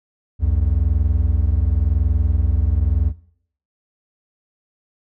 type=tone pair together; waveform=triangle; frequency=63.9 / 84.82 Hz; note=C2 / E2; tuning=-40 / +50 cents; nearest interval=perfect fourth; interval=490 cents; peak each=-16 dBFS; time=0.39-3.13 s; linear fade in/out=50 ms; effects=noise-tail reverb RT60 0.6 s tail -17 dB re dry